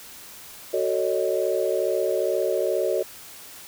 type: chord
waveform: sine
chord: D# half-diminished seventh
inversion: first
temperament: just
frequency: 373.4 / 448 / 560 / 622.3 Hz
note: F#4 / A4 / C#5 / D#5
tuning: +16 / +31 / +18 / 0 cents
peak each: -26 / -27 / -26 / -27 dBFS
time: 0.73-3.03 s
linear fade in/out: 10 ms
effects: white hiss -43 dBFS RMS until 3.67 s